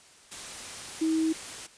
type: tone in noise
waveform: sine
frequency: 320 Hz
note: D#4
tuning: 49 cents sharp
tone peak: -23 dBFS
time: 1.01-1.33 s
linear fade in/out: 10 ms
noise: white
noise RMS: -40 dBFS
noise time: 0.31-1.67 s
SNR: +14 dB
effects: white hiss -55 dBFS RMS until 1.77 s + resampled to 22050 Hz